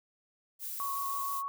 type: noise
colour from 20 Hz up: violet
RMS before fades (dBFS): -39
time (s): 0.59-1.43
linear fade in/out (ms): 50
type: tone with vibrato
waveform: sine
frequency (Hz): 1108.7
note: C#6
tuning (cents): 0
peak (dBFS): -33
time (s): 0.8-1.48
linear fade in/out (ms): 0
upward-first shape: square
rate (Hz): 6.4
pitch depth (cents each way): 14
effects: none